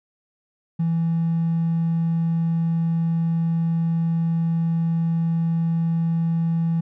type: tone with hard clipping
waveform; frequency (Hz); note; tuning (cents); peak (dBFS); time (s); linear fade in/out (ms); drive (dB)
triangle; 165.8; E3; +10; -19; 0.79-6.81; 10; 4
effects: none